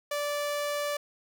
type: tone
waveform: sawtooth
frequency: 583 Hz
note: D5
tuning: 13 cents flat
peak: -25 dBFS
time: 0.11-0.97 s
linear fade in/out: 5 ms
effects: none